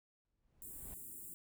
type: noise with exponential growth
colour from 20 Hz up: brown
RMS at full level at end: -49 dBFS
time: 0.25-0.94 s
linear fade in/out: 0 ms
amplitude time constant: 150 ms
type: band-stop noise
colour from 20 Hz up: white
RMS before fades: -50 dBFS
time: 0.62-1.34 s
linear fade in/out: 0 ms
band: 400 to 7400 Hz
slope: 96 dB/octave
effects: none